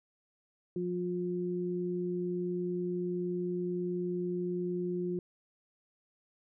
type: tone pair together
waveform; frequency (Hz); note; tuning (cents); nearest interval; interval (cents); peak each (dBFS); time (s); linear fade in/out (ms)
sine; 177.59 / 356.2; F3 / F4; +29 / +34; octave; 1205; -35 / -33; 0.76-5.19; 2
effects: none